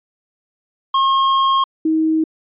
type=tone pair in turn; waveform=square / sine; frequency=1077 / 317.2 Hz; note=C6 / D#4; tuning=+50 / +33 cents; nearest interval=octave + major sixth; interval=2117 cents; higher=first; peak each=-13 dBFS; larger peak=neither; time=0.94-1.64 / 1.85-2.24 s; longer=first; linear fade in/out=5 ms; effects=resampled to 8000 Hz